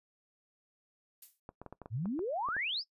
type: noise with exponential decay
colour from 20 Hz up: violet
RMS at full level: -44 dBFS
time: 1.22-1.4 s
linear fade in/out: 5 ms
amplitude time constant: 39 ms
type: clicks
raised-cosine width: 1 ms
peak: -31 dBFS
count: 10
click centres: 1.491 / 1.616 / 1.663 / 1.726 / 1.817 / 1.859 / 2.057 / 2.192 / 2.487 / 2.566 s
type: exponential sweep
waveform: sine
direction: up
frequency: 98 to 5430 Hz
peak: -32 dBFS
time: 1.9-2.84 s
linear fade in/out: 50 ms
effects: noise-tail reverb RT60 0.1 s tail -20 dB re dry + resampled to 32000 Hz